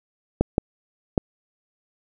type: clicks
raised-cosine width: 2 ms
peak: -4 dBFS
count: 3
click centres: 0.41 / 0.581 / 1.178 s
effects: none